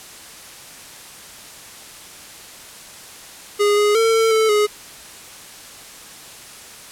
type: tone with pitch steps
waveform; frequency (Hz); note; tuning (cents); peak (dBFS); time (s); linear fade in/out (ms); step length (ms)
square; 411.6 / 415.3 / 451.9 / 449.1 / 440.1 / 418.3; G#4 / G#4 / A4 / A4 / A4 / G#4; -16 / 0 / +46 / +35 / 0 / +12; -14; 3.59-4.67; 20; 180
effects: white hiss -39 dBFS RMS until 6.91 s + low-pass 11000 Hz 12 dB/octave